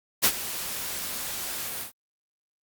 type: noise with ADSR envelope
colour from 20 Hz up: white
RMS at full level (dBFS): -18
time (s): 0.22-1.92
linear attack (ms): 30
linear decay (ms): 64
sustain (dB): -15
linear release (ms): 110
effects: Opus 48 kbps